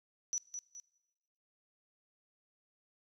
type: tone with echo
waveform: sine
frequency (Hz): 5910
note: F#8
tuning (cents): -3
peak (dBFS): -32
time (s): 0.33-0.38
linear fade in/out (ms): 0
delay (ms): 210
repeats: 2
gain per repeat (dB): -7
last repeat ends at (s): 0.8
effects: noise-tail reverb RT60 1.0 s tail -20 dB re dry